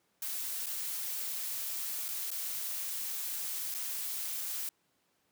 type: noise with dropouts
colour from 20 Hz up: blue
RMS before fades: -37 dBFS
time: 0.22-4.69 s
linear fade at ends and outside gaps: 2 ms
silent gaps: 0.66-0.666 / 2.083-2.087 / 2.305-2.314 / 3.742-3.747 s
effects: pink hiss -74 dBFS RMS until 5.31 s + high-pass 150 Hz 12 dB/octave